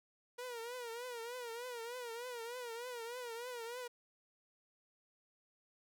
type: tone with vibrato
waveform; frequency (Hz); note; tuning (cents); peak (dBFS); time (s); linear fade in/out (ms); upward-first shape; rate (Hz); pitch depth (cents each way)
sawtooth; 478.8; A#4; +46; -39; 0.38-3.88; 10; triangle; 3.3; 110
effects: none